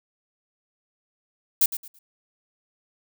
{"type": "noise with echo", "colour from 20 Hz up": "violet", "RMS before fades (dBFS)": -18, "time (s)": [1.61, 1.66], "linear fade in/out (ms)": 5, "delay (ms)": 110, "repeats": 3, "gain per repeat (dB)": -12, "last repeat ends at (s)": 1.99, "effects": []}